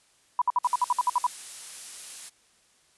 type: tone bursts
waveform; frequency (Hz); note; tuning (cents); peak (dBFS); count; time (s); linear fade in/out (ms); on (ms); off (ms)
sine; 986; B5; -3; -19; 11; 0.39-1.267; 2; 27; 58
type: noise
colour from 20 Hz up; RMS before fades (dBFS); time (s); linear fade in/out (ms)
blue; -38; 0.63-2.3; 20
effects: white hiss -63 dBFS RMS until 2.97 s + resampled to 24000 Hz